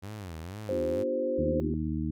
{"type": "tone with vibrato", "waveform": "sawtooth", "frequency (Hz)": 92.5, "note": "F#2", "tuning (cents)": 0, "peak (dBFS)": -34, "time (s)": [0.02, 1.04], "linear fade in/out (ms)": 20, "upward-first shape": "sine", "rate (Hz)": 2.1, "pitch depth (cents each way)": 270}
{"type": "tone", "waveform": "sine", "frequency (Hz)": 523.3, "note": "C5", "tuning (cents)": 0, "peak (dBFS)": -28, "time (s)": [0.69, 1.6], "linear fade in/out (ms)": 0}
{"type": "chord", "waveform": "sine", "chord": "G dominant seventh", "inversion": "first", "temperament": "equal with one note detuned", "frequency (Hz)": [246.9, 300.2, 349.2, 392], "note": ["B3", "D4", "F4", "G4"], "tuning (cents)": [0, 38, 0, 0], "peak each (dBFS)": -37, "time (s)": [0.71, 1.74], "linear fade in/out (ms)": 2}
{"type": "harmonic tone", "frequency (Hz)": 77.78, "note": "D#2", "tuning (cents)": 0, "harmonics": [1, 2, 3, 4], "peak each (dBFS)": [-34, -34, -34, -34], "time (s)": [1.38, 2.11], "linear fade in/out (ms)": 5}
{"effects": []}